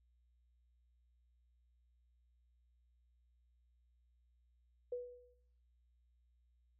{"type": "tone with exponential decay", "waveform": "sine", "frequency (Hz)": 491, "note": "B4", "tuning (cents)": -10, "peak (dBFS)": -36, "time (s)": [4.92, 5.34], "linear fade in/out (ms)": 5, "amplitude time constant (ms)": 91, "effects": ["noise-tail reverb RT60 0.8 s tail -20 dB re dry", "added 60 Hz sine -70 dBFS peak until 6.79 s"]}